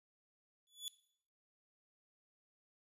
sawtooth tone with exponential growth, 3437 Hz, A7, 41 cents flat, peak -35 dBFS, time 0.67-0.88 s, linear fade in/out 0 ms, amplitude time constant 44 ms, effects noise-tail reverb RT60 0.6 s tail -17 dB re dry + resampled to 32000 Hz

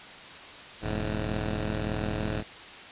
10% pulse tone pair together, 41.55 / 106.6 Hz, E1 / G#2, +15 / +46 cents, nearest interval octave + major third, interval 1631 cents, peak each -23 / -23 dBFS, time 0.81-2.44 s, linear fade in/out 50 ms, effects white hiss -44 dBFS RMS until 2.91 s + resampled to 8000 Hz

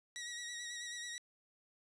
15% pulse tone with vibrato, 1911 Hz, A#6, 43 cents sharp, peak -36 dBFS, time 0.16-1.18 s, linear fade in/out 0 ms, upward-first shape sine, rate 9.2 Hz, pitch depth 35 cents each way, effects resampled to 22050 Hz + 12-bit

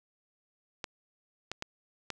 clicks, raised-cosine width 0.2 ms, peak -18 dBFS, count 4, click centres 0.842 / 1.516 / 1.624 / 2.103 s, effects none

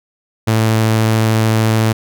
sawtooth tone, 110.8 Hz, A2, 13 cents sharp, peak -7 dBFS, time 0.47-1.93 s, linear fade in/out 10 ms, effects none

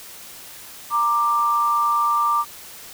sine tone pair together, 932.3 / 1181.9 Hz, A#5 / D6, 0 / +11 cents, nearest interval major third, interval 411 cents, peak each -24 / -17 dBFS, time 0.9-2.45 s, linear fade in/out 50 ms, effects white hiss -40 dBFS RMS until 2.93 s

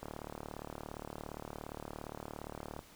click train, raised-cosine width 1 ms, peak -28 dBFS, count 104, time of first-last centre 0.03-2.791 s, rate 37.3 Hz, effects pink hiss -58 dBFS RMS until 2.95 s

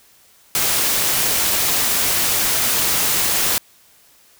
white noise, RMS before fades -18 dBFS, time 0.55-3.58 s, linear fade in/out 0 ms, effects white hiss -52 dBFS RMS until 4.39 s

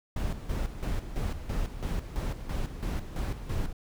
brown noise with tremolo, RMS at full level -30 dBFS, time 0.16-3.73 s, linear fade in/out 5 ms, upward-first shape square, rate 3 Hz, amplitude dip 65%, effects none

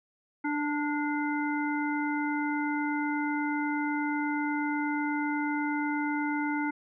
harmonic tone with a mistuned harmonic, 295.3 Hz, D4, 10 cents sharp, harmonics 1 / 3 / 5 / 7, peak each -29 / -34 / -36 / -37 dBFS, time 0.44-6.71 s, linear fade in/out 10 ms, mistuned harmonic 5, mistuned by -37 cents, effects none

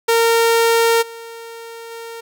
sawtooth tone with level steps, 460 Hz, A#4, 23 cents flat, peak -8 / -28 / -26 dBFS, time 0.08-2.21 s, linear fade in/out 10 ms, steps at 1.01 / 1.9 s, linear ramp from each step 20 ms, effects none

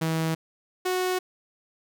sawtooth tone pair in turn, 161.5 / 367.7 Hz, E3 / F#4, -35 / -11 cents, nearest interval octave + major second, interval 1424 cents, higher second, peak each -20 dBFS, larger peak neither, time 0.01-0.35 / 0.85-1.19 s, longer neither, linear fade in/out 10 ms, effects none

